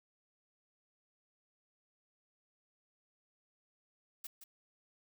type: noise with echo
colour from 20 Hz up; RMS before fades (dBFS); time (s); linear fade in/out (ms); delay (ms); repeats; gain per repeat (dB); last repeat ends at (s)
blue; -44; 4.24-4.27; 5; 170; 1; -9; 4.44
effects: none